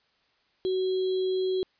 sine tone with sample-and-hold, 374 Hz, F#4, 19 cents sharp, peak -24 dBFS, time 0.65-1.63 s, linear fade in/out 0 ms, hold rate 3675 Hz, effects white hiss -68 dBFS RMS until 1.79 s + resampled to 11025 Hz

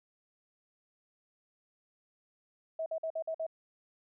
sine tone bursts, 645 Hz, E5, 38 cents flat, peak -32 dBFS, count 6, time 2.79-3.466 s, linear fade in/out 5 ms, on 71 ms, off 50 ms, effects none

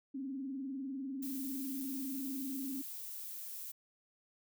sine tone with vibrato, 268.9 Hz, C4, 47 cents sharp, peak -38 dBFS, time 0.14-2.82 s, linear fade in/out 10 ms, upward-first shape sine, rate 20 Hz, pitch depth 100 cents each way
violet noise, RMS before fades -45 dBFS, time 1.22-3.72 s, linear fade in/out 10 ms
effects none

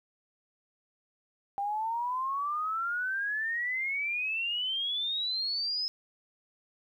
sine exponential sweep, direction up, 791 to 5160 Hz, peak -29 dBFS, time 1.58-5.88 s, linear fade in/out 0 ms, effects 11-bit

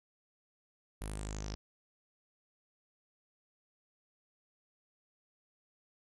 sawtooth tone with low-pass filter sweep, 51.91 Hz, G#1, in tune, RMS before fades -41 dBFS, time 1.01-1.55 s, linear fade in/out 0 ms, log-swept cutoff 11000 to 5200 Hz, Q 7.4, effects none

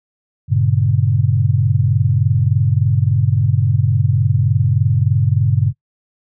sine chord, G diminished, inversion none, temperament just, 98 / 117.6 / 141.12 Hz, G2 / Bb2 / Db3, 0 / +16 / +31 cents, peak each -16 dBFS, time 0.48-5.73 s, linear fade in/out 50 ms, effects noise-tail reverb RT60 0.1 s tail -21 dB re dry

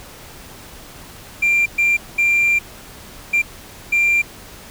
triangle tone bursts at uneven times, 2376 Hz, D7, 20 cents sharp, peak -10 dBFS, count 5, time 1.42-1.66 / 1.78-1.97 / 2.18-2.59 / 3.33-3.42 / 3.92-4.22 s, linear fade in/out 10 ms, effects tanh soft clip ceiling -8 dBFS + pink hiss -39 dBFS RMS until 4.7 s

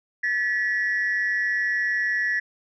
sine tone pair together, 1733 / 1933.7 Hz, A6 / B6, -27 / -37 cents, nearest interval major second, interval 190 cents, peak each -23 dBFS, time 0.23-2.4 s, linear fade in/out 10 ms, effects tanh soft clip ceiling -16 dBFS

